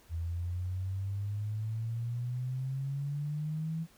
sine exponential sweep, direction up, 81.8 to 164.81 Hz, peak -32 dBFS, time 0.09-3.87 s, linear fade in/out 50 ms, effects pink hiss -62 dBFS RMS until 3.97 s

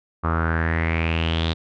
sawtooth tone with low-pass filter sweep, 81.9 Hz, E2, 11 cents flat, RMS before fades -22 dBFS, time 0.23-1.54 s, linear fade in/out 20 ms, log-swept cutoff 1200 to 3800 Hz, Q 6.3, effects none

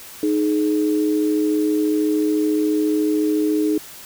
sine tone pair together, 309.4 / 423.4 Hz, D#4 / G#4, -10 / +33 cents, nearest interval perfect fourth, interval 543 cents, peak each -17 / -22 dBFS, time 0.23-3.78 s, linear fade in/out 2 ms, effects white hiss -39 dBFS RMS until 4.05 s

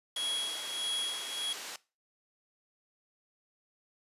white band-pass noise, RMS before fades -43 dBFS, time 0.16-1.76 s, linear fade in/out 2 ms, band 360 to 6600 Hz, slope 12 dB/octave
square tone with tremolo, 3322 Hz, G#7, in tune, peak -31 dBFS, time 0.16-1.53 s, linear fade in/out 5 ms, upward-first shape sine, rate 1.6 Hz, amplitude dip 65%
effects noise-tail reverb RT60 0.3 s tail -20 dB re dry + resampled to 32000 Hz

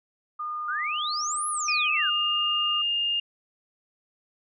sine tone, 1218 Hz, D#6, 37 cents flat, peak -29 dBFS, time 0.39-2.82 s, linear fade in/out 10 ms
sine exponential two-way sweep, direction up then down, 1380 to 11000 to 1380 Hz, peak -28 dBFS, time 0.68-2.1 s, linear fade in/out 5 ms, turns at 1.48 s
sine tone with pitch glide, 2471 to 2822 Hz, D#7 to F7, -13 to +17 cents, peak -23 dBFS, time 1.68-3.2 s, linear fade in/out 5 ms, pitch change +230 cents, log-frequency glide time 1.85-2.04 s
effects none

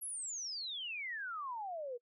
sine exponential sweep, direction down, 11540 to 466.2 Hz, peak -39 dBFS, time 0.01-1.98 s, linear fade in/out 20 ms, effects noise-tail reverb RT60 0.1 s tail -24 dB re dry

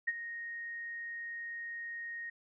sine tone with ADSR envelope, 1864.7 Hz, A#6, in tune, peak -27 dBFS, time 0.07-2.3 s, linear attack 13 ms, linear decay 35 ms, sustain -12 dB, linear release 7 ms, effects none

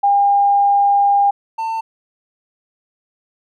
sine / triangle tone pair in turn, 805 / 897.1 Hz, G5 / A5, +46 / +33 cents, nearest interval major second, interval 187 cents, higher second, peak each -10 / -17 dBFS, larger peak first, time 0.03-1.31 / 1.58-1.81 s, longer first, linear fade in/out 10 ms, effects none

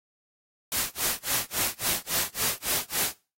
white noise with tremolo, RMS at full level -25 dBFS, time 0.72-3.13 s, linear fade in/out 0 ms, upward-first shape sine, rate 3.6 Hz, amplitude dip 100%, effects noise-tail reverb RT60 0.3 s tail -20 dB re dry + AAC 48 kbps

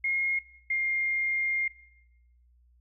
sine tone pair in turn, 2147 / 2119 Hz, C7 / C7, +44 / +21 cents, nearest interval unison, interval 23 cents, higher first, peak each -25 dBFS, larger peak neither, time 0.04-0.39 / 0.7-1.68 s, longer second, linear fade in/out 5 ms, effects noise-tail reverb RT60 0.9 s tail -18 dB re dry + added 60 Hz sine -59 dBFS peak until 2.8 s

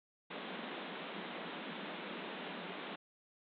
pink band-pass noise, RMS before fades -45 dBFS, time 0.3-2.96 s, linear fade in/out 10 ms, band 170 to 3800 Hz, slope 96 dB/octave, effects none

